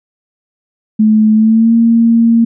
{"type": "tone with pitch glide", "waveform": "sine", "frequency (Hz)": [216.2, 230.4], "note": ["A3", "A#3"], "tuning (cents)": [-30, -20], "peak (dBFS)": -5, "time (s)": [0.99, 2.45], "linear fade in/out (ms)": 10, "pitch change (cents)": 110, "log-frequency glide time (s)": [1.34, 1.74], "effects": []}